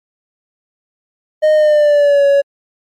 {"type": "tone with pitch glide", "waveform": "triangle", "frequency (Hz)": [616, 561.6], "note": ["D#5", "C#5"], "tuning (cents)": [-17, 22], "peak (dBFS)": -5, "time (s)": [1.42, 2.42], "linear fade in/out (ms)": 20, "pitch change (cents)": -161, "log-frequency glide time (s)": [1.54, 2.25], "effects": ["MP3 64 kbps"]}